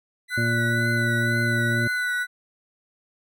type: tone with vibrato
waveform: 30% pulse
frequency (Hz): 1990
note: B6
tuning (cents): +13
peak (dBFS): -29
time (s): 0.28-2.27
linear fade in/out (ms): 50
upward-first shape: triangle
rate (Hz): 2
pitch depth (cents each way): 53
type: tone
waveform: sine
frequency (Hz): 1480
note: F#6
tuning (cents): 0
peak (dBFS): -23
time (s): 0.3-2.27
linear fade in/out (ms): 50
type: harmonic tone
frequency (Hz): 117.1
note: A#2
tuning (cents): +8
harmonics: 1 / 2 / 3 / 5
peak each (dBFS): -24 / -28 / -32 / -35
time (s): 0.37-1.88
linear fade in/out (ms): 10
effects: none